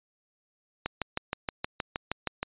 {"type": "click train", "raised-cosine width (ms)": 0.3, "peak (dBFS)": -13, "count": 11, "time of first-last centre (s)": [0.86, 2.43], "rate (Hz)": 6.37, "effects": ["resampled to 8000 Hz"]}